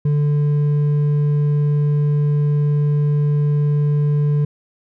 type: tone with hard clipping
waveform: sine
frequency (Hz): 146.83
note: D3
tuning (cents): 0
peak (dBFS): -15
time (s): 0.05-4.45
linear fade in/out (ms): 5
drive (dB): 4
effects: none